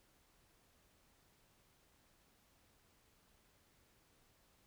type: silence
effects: pink hiss -72 dBFS RMS until 4.66 s